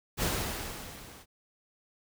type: noise with level ramp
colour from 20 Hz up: pink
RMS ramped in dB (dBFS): -28 to -52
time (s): 0.17-1.26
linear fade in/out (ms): 50
effects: none